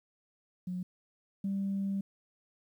sine tone pair in turn, 181.2 / 196.42 Hz, F#3 / G3, -36 / +4 cents, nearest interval minor second, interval 140 cents, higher second, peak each -33 / -29 dBFS, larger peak second, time 0.67-0.83 / 1.44-2.01 s, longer second, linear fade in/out 5 ms, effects tanh soft clip ceiling -26 dBFS + 11-bit

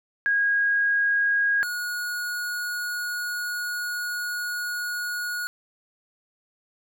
sine / square tone pair in turn, 1639 / 1449.4 Hz, G#6 / F#6, -23 / -36 cents, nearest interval major second, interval 213 cents, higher first, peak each -19 / -28 dBFS, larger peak first, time 0.26-1.63 / 1.63-5.47 s, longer second, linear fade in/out 0 ms, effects none

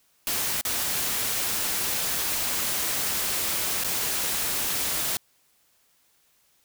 white noise with dropouts, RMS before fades -27 dBFS, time 0.27-5.17 s, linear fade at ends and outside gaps 0 ms, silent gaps 0.611-0.651 / 3.837-3.845 s, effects white hiss -65 dBFS RMS until 6.64 s

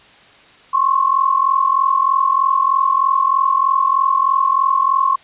sine tone pair together, 1056.8 / 1100 Hz, C6 / C#6, +17 / -14 cents, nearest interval minor second, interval 69 cents, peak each -15 dBFS, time 0.73-5.16 s, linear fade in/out 10 ms, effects white hiss -46 dBFS RMS until 5.23 s + resampled to 8000 Hz

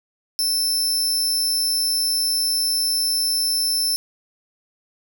sawtooth tone, 5310 Hz, E8, 12 cents sharp, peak -16 dBFS, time 0.39-3.96 s, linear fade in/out 0 ms, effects none

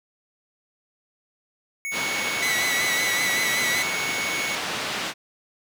square tone, 2217 Hz, C#7, in tune, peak -28 dBFS, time 1.85-4.55 s, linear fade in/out 0 ms
white band-pass noise, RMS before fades -29 dBFS, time 1.91-5.14 s, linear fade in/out 50 ms, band 130 to 3600 Hz, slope 12 dB/octave
sawtooth tone with vibrato, 1975.5 Hz, B6, in tune, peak -20 dBFS, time 2.42-3.83 s, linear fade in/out 10 ms, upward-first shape sine, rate 5.3 Hz, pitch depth 41 cents each way
effects none

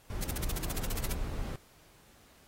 brown noise, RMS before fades -35 dBFS, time 0.1-1.56 s, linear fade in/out 2 ms
white noise bursts, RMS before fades -36 dBFS, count 14, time 0.22-1.128 s, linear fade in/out 5 ms, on 24 ms, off 44 ms
effects pink hiss -61 dBFS RMS until 2.47 s + AAC 48 kbps

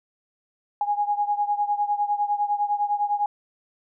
sine beating tone pair, 822 / 831.9 Hz, G#5 / G#5, -18 / +3 cents, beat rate 9.9 Hz, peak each -23 / -26 dBFS, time 0.81-3.26 s, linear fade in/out 2 ms, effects none

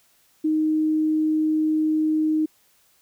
sine tone, 311.1 Hz, D#4, in tune, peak -18 dBFS, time 0.44-2.46 s, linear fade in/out 10 ms, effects white hiss -61 dBFS RMS until 3.01 s

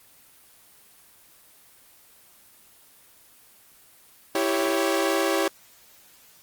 sawtooth chord, C# diminished, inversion first, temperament equal, 329.6 / 392 / 554.4 Hz, E4 / G4 / C#5, 0 / 0 / 0 cents, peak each -22 dBFS, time 4.35-5.48 s, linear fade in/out 2 ms, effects white hiss -54 dBFS RMS until 6.42 s + Opus 24 kbps

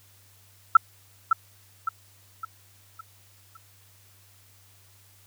sine tone with echo, 1327 Hz, E6, 11 cents sharp, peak -8 dBFS, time 0.75-0.77 s, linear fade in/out 5 ms, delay 560 ms, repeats 5, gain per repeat -7 dB, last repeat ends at 3.57 s, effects added 98 Hz sine -58 dBFS peak until 5.26 s + white hiss -58 dBFS RMS until 5.26 s

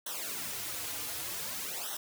white noise with flanger, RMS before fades -38 dBFS, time 0.06-1.97 s, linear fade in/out 5 ms, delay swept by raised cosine 0.42 to 5.42 ms, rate 0.54 Hz, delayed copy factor -0.95, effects none

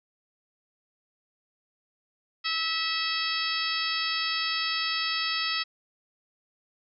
harmonic tone, 650 Hz, E5, 24 cents flat, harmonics 2 / 3 / 4 / 5 / 6 / 7 / 8, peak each -34 / -34 / -34 / -34 / -34 / -34 / -34 dBFS, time 2.44-5.64 s, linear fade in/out 20 ms, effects none

